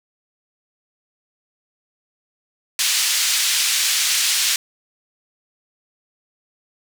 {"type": "band-pass noise", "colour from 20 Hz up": "white", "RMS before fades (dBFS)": -19, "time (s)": [2.79, 4.56], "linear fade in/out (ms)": 2, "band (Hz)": [2300, 7000], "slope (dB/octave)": 12, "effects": []}